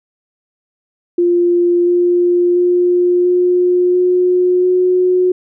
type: tone with pitch steps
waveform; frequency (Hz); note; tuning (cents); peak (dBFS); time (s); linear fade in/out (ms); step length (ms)
sine; 349.2 / 352.2 / 355.3 / 358.4 / 361.5 / 364.7; F4 / F4 / F4 / F4 / F#4 / F#4; 0 / +15 / +30 / +45 / -40 / -25; -9; 1.18-5.32; 5; 690
effects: none